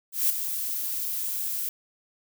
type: noise with ADSR envelope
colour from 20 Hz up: violet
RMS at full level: -21 dBFS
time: 0.12-1.69 s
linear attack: 170 ms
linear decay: 19 ms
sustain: -9 dB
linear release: 3 ms
effects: none